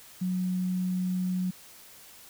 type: tone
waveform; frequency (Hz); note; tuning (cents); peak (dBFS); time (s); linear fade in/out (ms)
sine; 183.2; F#3; -17; -26; 0.21-1.51; 10
effects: white hiss -51 dBFS RMS until 2.29 s